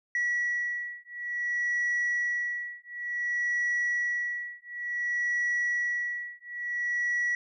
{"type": "beating tone pair", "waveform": "sine", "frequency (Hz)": [1935, 1935.56], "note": ["B6", "B6"], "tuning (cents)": [-36, -35], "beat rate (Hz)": 0.56, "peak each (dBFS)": -29, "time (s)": [0.15, 7.35], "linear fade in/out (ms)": 2, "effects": ["tanh soft clip ceiling -23 dBFS"]}